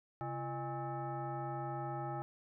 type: tone with frequency modulation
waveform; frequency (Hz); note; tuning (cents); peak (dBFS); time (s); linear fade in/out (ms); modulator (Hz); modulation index
sine; 342.5; F4; -34; -37; 0.21-2.22; 0; 477; 1.7
effects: none